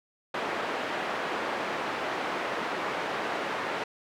pink band-pass noise, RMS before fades -32 dBFS, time 0.34-3.84 s, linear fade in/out 5 ms, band 420 to 2100 Hz, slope 12 dB/octave, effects none

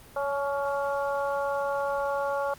harmonic tone with a mistuned harmonic, 280 Hz, C#4, 18 cents sharp, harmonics 2 / 3 / 4 / 5, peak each -28 / -32 / -34 / -36 dBFS, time 0.16-2.54 s, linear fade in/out 5 ms, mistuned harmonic 3, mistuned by +20 cents, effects pink hiss -51 dBFS RMS until 2.58 s + Opus 32 kbps

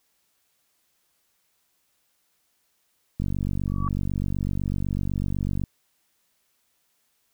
click train, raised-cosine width 5 ms, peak -15 dBFS, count 118, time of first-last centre 3.2-5.638 s, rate 48 Hz
sine tone with exponential growth, 1140 Hz, C#6, 48 cents sharp, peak -25 dBFS, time 3.67-3.88 s, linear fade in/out 1 ms, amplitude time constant 45 ms
effects white hiss -70 dBFS RMS until 7.33 s

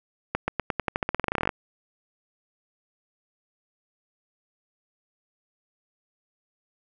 accelerating click train, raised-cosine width 0.5 ms, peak -9 dBFS, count 21, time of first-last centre 0.35-1.492 s, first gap 130 ms, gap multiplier 0.9, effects none

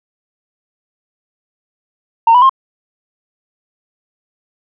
sine tone with pitch steps, 915 / 986.4 / 1063.3 Hz, A#5 / B5 / C6, -32 / -2 / +28 cents, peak -3 dBFS, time 2.27-2.495 s, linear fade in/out 5 ms, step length 75 ms, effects tanh soft clip ceiling -2 dBFS

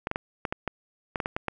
clicks, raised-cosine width 0.5 ms, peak -13 dBFS, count 11, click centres 0.071 / 0.114 / 0.159 / 0.452 / 0.525 / 0.677 / 1.158 / 1.202 / 1.259 / 1.365 / 1.483 s, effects none

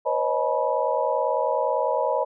sine tone cluster, 492 / 542 / 620 / 857 / 976 Hz, B4 / C#5 / D#5 / A5 / B5, -7 / -39 / -6 / -46 / -21 cents, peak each -28 / -26 / -26 / -29 / -27 dBFS, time 0.05-2.25 s, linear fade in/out 20 ms, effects none

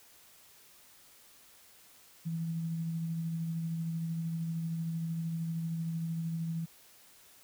sine tone with tremolo, 164.6 Hz, E3, 2 cents flat, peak -31 dBFS, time 2.25-6.66 s, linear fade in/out 20 ms, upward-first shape sine, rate 13 Hz, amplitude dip 25%, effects white hiss -59 dBFS RMS until 7.43 s

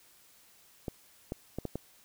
clicks, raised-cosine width 2 ms, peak -21 dBFS, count 5, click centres 0.882 / 1.321 / 1.586 / 1.653 / 1.756 s, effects white hiss -61 dBFS RMS until 2.04 s

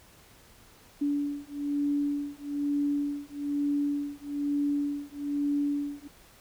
sine beating tone pair, 287.2 / 288.3 Hz, D4 / D4, -39 / -32 cents, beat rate 1.1 Hz, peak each -30 dBFS, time 1.01-6.08 s, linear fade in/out 10 ms, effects pink hiss -56 dBFS RMS until 6.4 s

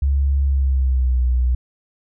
sine tone with pitch glide, 69.2 to 62.01 Hz, C#2 to B1, -2 to +8 cents, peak -14 dBFS, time 0.02-1.55 s, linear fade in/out 5 ms, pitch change -190 cents, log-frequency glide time 0.44-1.21 s, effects none

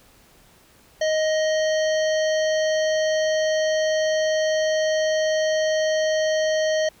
harmonic tone with a mistuned harmonic, 625 Hz, D#5, 8 cents sharp, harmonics 1 / 3 / 5 / 7 / 9 / 10, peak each -19 / -29 / -33 / -36 / -38 / -39 dBFS, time 1.01-6.89 s, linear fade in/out 5 ms, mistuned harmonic 9, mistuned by +16 cents, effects pink hiss -54 dBFS RMS until 7 s

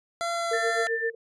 25% pulse tone with vibrato, 680 Hz, F5, 46 cents flat, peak -23 dBFS, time 0.21-0.87 s, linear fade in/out 0 ms, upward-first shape triangle, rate 2.4 Hz, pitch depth 9 cents each way
sine tone with tremolo, 459.2 Hz, A#4, 26 cents flat, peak -24 dBFS, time 0.51-1.15 s, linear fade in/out 5 ms, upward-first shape sine, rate 7.7 Hz, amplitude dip 95%
sine tone, 1780 Hz, A6, 20 cents sharp, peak -28 dBFS, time 0.53-1.1 s, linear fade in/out 5 ms
effects resampled to 22050 Hz

